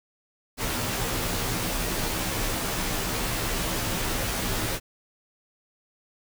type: noise with comb filter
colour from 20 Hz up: pink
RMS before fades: -28 dBFS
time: 0.57-4.8 s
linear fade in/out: 50 ms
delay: 14 ms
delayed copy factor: -0.8
effects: none